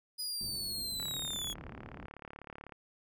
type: linear sweep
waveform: sawtooth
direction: down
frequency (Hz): 4978 to 3322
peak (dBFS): -33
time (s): 0.18-1.54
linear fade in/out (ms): 20
type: low-pass noise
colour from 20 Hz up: white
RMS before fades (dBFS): -49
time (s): 0.41-2.06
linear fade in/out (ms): 0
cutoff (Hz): 200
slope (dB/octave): 12
type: click train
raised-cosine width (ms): 0.5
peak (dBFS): -31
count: 63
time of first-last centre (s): 1-2.722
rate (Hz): 36
effects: none